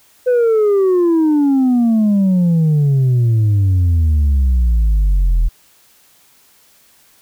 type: exponential sweep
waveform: sine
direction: down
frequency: 507 to 39.58 Hz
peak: -7 dBFS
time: 0.26-5.49 s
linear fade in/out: 20 ms
effects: tanh soft clip ceiling -9 dBFS + white hiss -51 dBFS RMS until 7.21 s